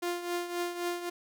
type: tone with tremolo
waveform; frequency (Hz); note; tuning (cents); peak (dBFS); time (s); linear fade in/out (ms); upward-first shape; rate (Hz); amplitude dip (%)
sawtooth; 349.8; F4; +3; -25; 0.02-1.1; 10; triangle; 3.8; 70
effects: none